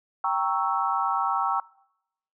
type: chord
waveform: sine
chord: G diminished seventh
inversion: none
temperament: equal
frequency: 784 / 932.3 / 1108.7 / 1318.5 Hz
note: G5 / Bb5 / Db6 / Fb6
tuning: 0 / 0 / 0 / 0 cents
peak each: -28 dBFS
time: 0.24-1.6 s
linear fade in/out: 2 ms
effects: noise-tail reverb RT60 0.8 s tail -23 dB re dry